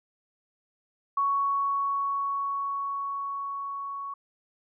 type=tone with level ramp; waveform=sine; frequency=1114 Hz; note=C#6; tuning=8 cents sharp; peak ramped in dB=-22 to -33 dBFS; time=1.17-4.14 s; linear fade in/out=5 ms; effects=none